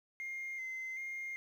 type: tone with vibrato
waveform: sine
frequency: 2093 Hz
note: C7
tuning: in tune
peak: -37 dBFS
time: 0.2-1.36 s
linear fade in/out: 0 ms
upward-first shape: square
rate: 1.3 Hz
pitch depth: 23 cents each way
effects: tanh soft clip ceiling -37 dBFS + 11-bit